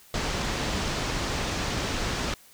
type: low-pass noise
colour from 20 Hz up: pink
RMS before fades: -29 dBFS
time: 0.14-2.34 s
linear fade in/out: 2 ms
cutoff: 6900 Hz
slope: 24 dB/octave
effects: white hiss -54 dBFS RMS until 2.53 s